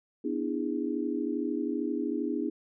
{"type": "chord", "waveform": "sine", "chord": "E dominant seventh", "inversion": "second", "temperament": "just", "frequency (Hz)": [247.2, 296.7, 329.6, 412], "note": ["B3", "D4", "E4", "G#4"], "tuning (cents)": [2, 18, 0, -14], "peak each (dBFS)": [-34, -32, -34, -36], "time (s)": [0.24, 2.5], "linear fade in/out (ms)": 10, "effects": []}